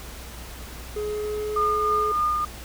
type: tone with pitch glide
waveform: triangle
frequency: 420.9 to 426.8 Hz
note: G#4 to G#4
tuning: +23 to +47 cents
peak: -24 dBFS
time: 0.96-2.12 s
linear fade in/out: 5 ms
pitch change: +24 cents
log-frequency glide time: 1.07-1.76 s
type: tone with tremolo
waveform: sine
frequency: 1216 Hz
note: D#6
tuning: 40 cents flat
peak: -19 dBFS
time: 1.56-2.45 s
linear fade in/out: 5 ms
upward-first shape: triangle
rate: 3.3 Hz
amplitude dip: 35%
effects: added 60 Hz sine -39 dBFS peak until 2.64 s + pink hiss -41 dBFS RMS until 2.64 s